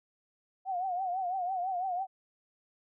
sine tone with vibrato, 737 Hz, F#5, 7 cents flat, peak -30 dBFS, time 0.65-2.07 s, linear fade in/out 50 ms, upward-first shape triangle, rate 6 Hz, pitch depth 110 cents each way, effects none

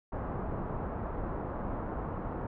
pink low-pass noise, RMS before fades -36 dBFS, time 0.12-2.47 s, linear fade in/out 5 ms, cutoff 1200 Hz, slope 24 dB/octave, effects none

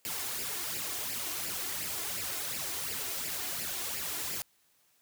white noise with flanger, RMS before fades -36 dBFS, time 0.05-4.42 s, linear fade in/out 0 ms, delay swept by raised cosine 0.4 to 2.9 ms, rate 2.8 Hz, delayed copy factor +0.65, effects white hiss -69 dBFS RMS until 5.01 s + high-pass 60 Hz 12 dB/octave

